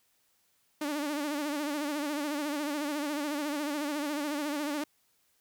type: tone with vibrato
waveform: sawtooth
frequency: 293.7 Hz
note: D4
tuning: in tune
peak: -27 dBFS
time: 0.81-4.84 s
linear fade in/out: 5 ms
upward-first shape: sine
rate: 14 Hz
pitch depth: 77 cents each way
effects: white hiss -71 dBFS RMS until 5.4 s